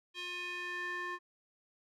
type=tone with band-pass filter sweep; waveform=square; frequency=355.8 Hz; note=F4; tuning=32 cents sharp; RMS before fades=-40 dBFS; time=0.14-1.19 s; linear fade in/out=50 ms; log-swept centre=3100 to 1400 Hz; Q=3.1; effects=none